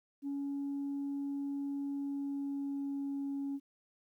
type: tone with pitch glide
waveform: sine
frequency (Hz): 280.6 to 278.2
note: C#4 to C#4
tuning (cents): +21 to +6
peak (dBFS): -33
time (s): 0.22-3.6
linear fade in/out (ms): 50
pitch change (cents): -15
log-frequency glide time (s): 1.92-3.36
effects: tanh soft clip ceiling -32 dBFS + 12-bit